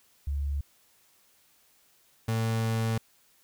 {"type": "tone pair in turn", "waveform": ["sine", "35% pulse"], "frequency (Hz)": [70.9, 112.55], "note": ["C#2", "A2"], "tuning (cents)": [40, 40], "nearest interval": "minor sixth", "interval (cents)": 800, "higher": "second", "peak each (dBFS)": [-27, -24], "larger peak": "second", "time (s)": [[0.27, 0.61], [2.28, 2.98]], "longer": "second", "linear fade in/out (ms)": 5, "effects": ["white hiss -64 dBFS RMS until 3.43 s"]}